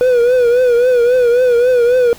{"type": "tone with vibrato", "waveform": "triangle", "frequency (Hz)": 490, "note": "B4", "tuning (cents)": -14, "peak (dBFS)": -6, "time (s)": [0.01, 2.13], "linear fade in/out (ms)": 0, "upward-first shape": "triangle", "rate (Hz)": 3.7, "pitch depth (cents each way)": 86, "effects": ["pink hiss -38 dBFS RMS until 2.18 s"]}